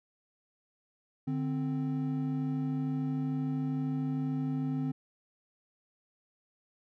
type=tone pair together; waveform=triangle; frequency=148.52 / 261.6 Hz; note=D3 / C4; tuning=+20 / 0 cents; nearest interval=minor seventh; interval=980 cents; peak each=-31 / -30 dBFS; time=1.27-4.92 s; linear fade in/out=10 ms; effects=none